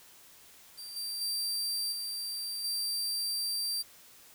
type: tone with level steps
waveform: sawtooth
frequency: 4699 Hz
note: D8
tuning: in tune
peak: -39 / -32 / -28 / -32 / -28 dBFS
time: 0.77-3.83 s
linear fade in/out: 20 ms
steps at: 0.96 / 1.21 / 1.92 / 2.64 s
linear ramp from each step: 5 ms
effects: white hiss -56 dBFS RMS until 4.34 s